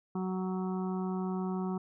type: harmonic tone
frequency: 186.2 Hz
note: F#3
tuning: 11 cents sharp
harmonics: 1 / 2 / 4 / 5 / 6 / 7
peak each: -32 / -38 / -44 / -46 / -48 / -49 dBFS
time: 0.15-1.78 s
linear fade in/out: 5 ms
effects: none